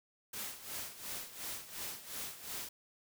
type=noise with tremolo; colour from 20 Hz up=white; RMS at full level=-41 dBFS; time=0.33-2.69 s; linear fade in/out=5 ms; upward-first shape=sine; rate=2.8 Hz; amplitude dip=75%; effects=none